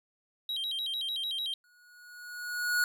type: tone with vibrato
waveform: triangle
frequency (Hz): 3495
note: A7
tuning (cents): -12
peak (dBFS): -30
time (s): 0.49-1.54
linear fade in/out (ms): 2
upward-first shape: square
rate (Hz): 6.7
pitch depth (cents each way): 170
type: tone with exponential growth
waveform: square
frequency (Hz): 1455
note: F#6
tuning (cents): -29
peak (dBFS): -24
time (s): 1.64-2.84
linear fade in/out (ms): 1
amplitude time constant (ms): 260
effects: none